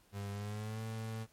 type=tone with pitch glide; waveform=35% pulse; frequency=100.4 to 111.4 Hz; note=G2 to A2; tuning=+42 to +22 cents; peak=-37 dBFS; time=0.12-1.27 s; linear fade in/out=50 ms; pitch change=+180 cents; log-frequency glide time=0.31-0.82 s; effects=pink hiss -68 dBFS RMS until 1.32 s + MP3 64 kbps